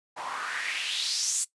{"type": "noise with band-pass filter sweep", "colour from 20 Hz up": "white", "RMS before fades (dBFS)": -31, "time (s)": [0.16, 1.45], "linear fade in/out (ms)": 20, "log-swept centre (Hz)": [820, 8300], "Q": 3.5, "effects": ["noise-tail reverb RT60 0.1 s tail -17 dB re dry", "resampled to 24000 Hz"]}